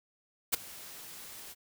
white noise with ADSR envelope, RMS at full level -25 dBFS, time 0.52-1.55 s, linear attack 19 ms, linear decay 12 ms, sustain -22 dB, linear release 34 ms, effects none

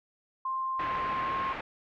sine tone with pitch glide, 1052 to 1068.5 Hz, C6 to C6, +9 to +36 cents, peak -29 dBFS, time 0.45-1.53 s, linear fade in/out 5 ms, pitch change +27 cents, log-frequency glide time 1.15-1.33 s
white low-pass noise, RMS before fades -38 dBFS, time 0.79-1.61 s, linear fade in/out 5 ms, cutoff 2300 Hz, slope 24 dB/octave
effects none

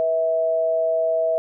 sine tone pair together, 486.7 / 649.7 Hz, B4 / E5, -25 / -25 cents, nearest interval perfect fourth, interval 500 cents, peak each -27 / -18 dBFS, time 0-1.38 s, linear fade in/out 0 ms, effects none

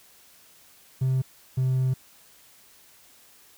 triangle tone pair in turn, 130.81 / 129.83 Hz, C3 / C3, 0 / -13 cents, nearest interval unison, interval 13 cents, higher first, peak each -18 dBFS, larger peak neither, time 1.01-1.22 / 1.57-1.94 s, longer second, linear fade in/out 10 ms, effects tanh soft clip ceiling -15 dBFS + white hiss -55 dBFS RMS until 3.57 s

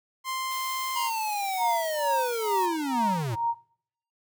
sawtooth tone, 1046.5 Hz, C6, in tune, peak -25 dBFS, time 0.24-1.11 s, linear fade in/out 50 ms
blue noise, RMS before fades -41 dBFS, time 0.51-2.66 s, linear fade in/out 2 ms
square linear sweep, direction down, 970 to 102.7 Hz, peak -28 dBFS, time 0.95-3.36 s, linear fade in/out 20 ms
sine tone with tremolo, 932.3 Hz, A#5, in tune, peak -22 dBFS, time 1.57-3.55 s, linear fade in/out 50 ms, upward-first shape sine, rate 2.2 Hz, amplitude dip 95%
effects noise-tail reverb RT60 0.7 s tail -24 dB re dry

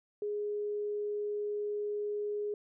sine tone, 415.3 Hz, G#4, in tune, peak -32 dBFS, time 0.22-2.54 s, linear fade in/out 2 ms, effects none

